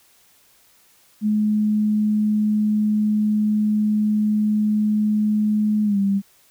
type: tone with pitch glide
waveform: sine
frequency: 212 to 197.8 Hz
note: G#3 to G3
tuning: +36 to +16 cents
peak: -16 dBFS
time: 1.21-6.22 s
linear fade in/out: 50 ms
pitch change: -120 cents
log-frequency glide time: 5.84-5.98 s
effects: white hiss -56 dBFS RMS until 6.5 s